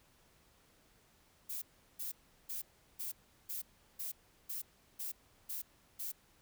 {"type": "noise bursts", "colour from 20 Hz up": "violet", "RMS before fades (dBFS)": -41, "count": 10, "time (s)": [1.49, 6.12], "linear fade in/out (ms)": 10, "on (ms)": 130, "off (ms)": 370, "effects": ["pink hiss -68 dBFS RMS until 6.41 s"]}